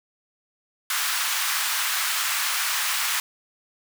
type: high-pass noise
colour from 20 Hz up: pink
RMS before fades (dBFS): -25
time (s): 0.9-3.2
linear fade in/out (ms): 2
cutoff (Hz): 1100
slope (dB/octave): 24
effects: none